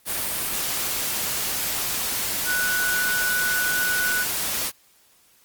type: tone in noise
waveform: sine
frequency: 1480 Hz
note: F#6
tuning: in tune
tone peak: -22 dBFS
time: 2.45-4.26 s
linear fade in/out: 50 ms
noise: white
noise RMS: -26 dBFS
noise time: 0.05-4.72 s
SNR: +1 dB
effects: white hiss -58 dBFS RMS until 5.44 s + Opus 32 kbps